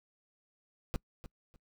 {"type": "noise with echo", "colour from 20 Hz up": "brown", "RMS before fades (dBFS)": -31, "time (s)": [0.94, 0.96], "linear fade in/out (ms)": 0, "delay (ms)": 300, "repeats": 2, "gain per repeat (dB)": -13, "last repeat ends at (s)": 1.56, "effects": ["noise-tail reverb RT60 0.1 s tail -26 dB re dry"]}